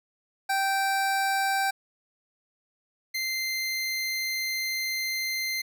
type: tone pair in turn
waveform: 25% pulse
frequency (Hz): 780 / 2082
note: G5 / C7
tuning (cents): -9 / -9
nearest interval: octave + perfect fourth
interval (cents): 1700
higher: second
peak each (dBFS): -20 / -24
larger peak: first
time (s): 0.49-1.71 / 3.14-5.62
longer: second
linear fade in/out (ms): 10
effects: none